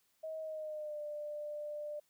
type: tone with pitch glide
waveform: sine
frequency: 634 to 595 Hz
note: D#5 to D5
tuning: +32 to +22 cents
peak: -39 dBFS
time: 0.23-2 s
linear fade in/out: 10 ms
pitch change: -110 cents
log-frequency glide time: 0.4-1 s
effects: white hiss -75 dBFS RMS until 2.09 s